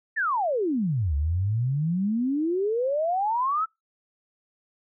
sine exponential two-way sweep, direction down then up, 1864.7 to 69.3 to 1345 Hz, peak -22 dBFS, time 0.16-3.66 s, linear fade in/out 20 ms, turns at 1.15 s, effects noise-tail reverb RT60 0.2 s tail -26 dB re dry

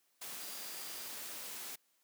sine tone in noise, 4767 Hz, D8, 25 cents sharp, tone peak -54 dBFS, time 0.4-1.09 s, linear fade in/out 10 ms, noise white, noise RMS -45 dBFS, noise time 0.21-1.76 s, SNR -12 dB, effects white hiss -75 dBFS RMS until 2.03 s + high-pass 200 Hz 12 dB/octave

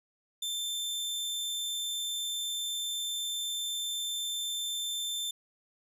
sawtooth tone, 3556 Hz, A7, 18 cents sharp, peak -29 dBFS, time 0.42-5.31 s, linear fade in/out 5 ms, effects resampled to 32000 Hz

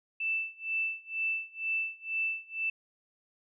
sine tone with tremolo, 2650 Hz, E7, 9 cents sharp, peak -27 dBFS, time 0.2-2.7 s, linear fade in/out 5 ms, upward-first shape sine, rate 2.1 Hz, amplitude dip 95%, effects none

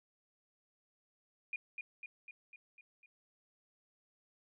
sine tone with echo, 2435 Hz, D#7, 38 cents flat, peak -36 dBFS, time 1.53-1.56 s, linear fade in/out 2 ms, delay 250 ms, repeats 6, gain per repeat -4 dB, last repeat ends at 3.06 s, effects none

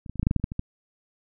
clicks, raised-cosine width 5 ms, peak -27 / -23 / -27 / -11 / -13 / -7 / -10 / -9 / -28 / -11 / -20 / -14 dBFS, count 12, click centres 0.062 / 0.096 / 0.157 / 0.196 / 0.23 / 0.269 / 0.311 / 0.363 / 0.398 / 0.441 / 0.519 / 0.594 s, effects none

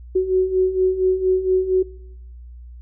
sine beating tone pair, 370 / 374.3 Hz, F#4 / F#4, 0 / +20 cents, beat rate 4.3 Hz, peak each -21 / -17 dBFS, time 0.15-1.83 s, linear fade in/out 10 ms, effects noise-tail reverb RT60 1.0 s tail -24 dB re dry + added 60 Hz sine -36 dBFS peak until 2.81 s

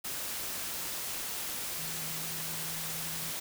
sine tone in noise, 161.4 Hz, E3, 36 cents flat, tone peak -46 dBFS, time 1.78-3.32 s, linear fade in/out 10 ms, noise white, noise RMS -37 dBFS, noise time 0.04-3.4 s, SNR -12 dB, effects none

